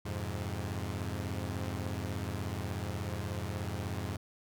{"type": "chord", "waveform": "sawtooth", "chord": "F minor", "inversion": "none", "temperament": "equal", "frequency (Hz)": [87.31, 103.83, 130.81], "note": ["F2", "Ab2", "C3"], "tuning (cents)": [0, 0, 0], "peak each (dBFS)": [-34, -34, -39], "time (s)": [0.05, 4.17], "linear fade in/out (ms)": 10, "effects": []}